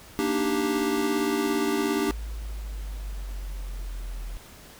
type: chord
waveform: square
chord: Eb major seventh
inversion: second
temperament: equal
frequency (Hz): 233.1 / 293.7 / 311.1 / 392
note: Bb3 / D4 / Eb4 / G4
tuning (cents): 0 / 0 / 0 / 0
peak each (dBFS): -32 / -28 / -33 / -28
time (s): 0.19-2.11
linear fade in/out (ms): 0
type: exponential sweep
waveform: sine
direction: down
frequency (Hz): 55 to 41.2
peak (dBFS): -31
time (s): 2.09-4.37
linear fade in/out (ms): 0
effects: pink hiss -48 dBFS RMS until 4.79 s